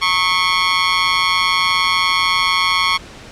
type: tone with amplitude modulation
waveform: 15% pulse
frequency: 1099 Hz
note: C#6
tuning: 15 cents flat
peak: -3 dBFS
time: 0.01-2.98 s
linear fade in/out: 20 ms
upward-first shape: sine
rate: 177 Hz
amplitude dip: 80%
effects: pink hiss -37 dBFS RMS until 3.31 s + low-pass 6000 Hz 12 dB/octave